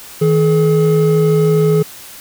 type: tone pair together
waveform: triangle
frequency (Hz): 159.3 / 425.3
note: D#3 / G#4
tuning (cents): +41 / +41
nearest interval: octave + perfect fourth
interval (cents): 1700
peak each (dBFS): -10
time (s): 0.21-1.83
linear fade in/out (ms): 10
effects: white hiss -35 dBFS RMS until 2.2 s